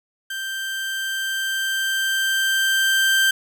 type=tone with level ramp; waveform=30% pulse; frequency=1568 Hz; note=G6; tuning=in tune; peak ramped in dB=-24 to -12 dBFS; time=0.3-3.31 s; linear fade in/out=5 ms; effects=none